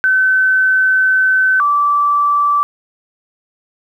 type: tone pair in turn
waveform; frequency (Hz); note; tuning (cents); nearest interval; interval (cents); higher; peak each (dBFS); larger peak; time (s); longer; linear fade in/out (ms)
sine; 1525 / 1162; G6 / D6; -48 / -19; perfect fourth; 471; first; -9 / -10; first; 0.04-1.6 / 1.6-2.63; first; 0
effects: 8-bit